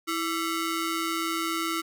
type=ring-modulated tone; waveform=sawtooth; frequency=835 Hz; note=G#5; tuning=9 cents sharp; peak=-20 dBFS; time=0.07-1.82 s; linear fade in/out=20 ms; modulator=506 Hz; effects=none